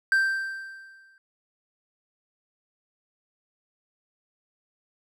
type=tone with exponential decay; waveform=triangle; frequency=1568 Hz; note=G6; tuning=in tune; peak=-15 dBFS; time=0.12-1.18 s; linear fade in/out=1 ms; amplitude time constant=230 ms; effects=none